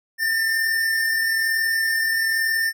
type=tone pair together; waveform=square; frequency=1760 / 1801.1 Hz; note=A6 / A6; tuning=0 / +40 cents; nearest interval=unison; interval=40 cents; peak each=-32 / -20 dBFS; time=0.18-2.73 s; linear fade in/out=50 ms; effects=none